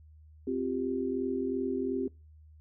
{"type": "chord", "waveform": "sine", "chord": "C suspended fourth", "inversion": "none", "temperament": "equal", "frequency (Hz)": [261.6, 349.2, 392], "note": ["C4", "F4", "G4"], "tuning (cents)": [0, 0, 0], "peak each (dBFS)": [-32, -36, -33], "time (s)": [0.47, 2.08], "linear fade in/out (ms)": 5, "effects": ["noise-tail reverb RT60 0.3 s tail -25 dB re dry", "added 77 Hz sine -52 dBFS peak until 2.6 s"]}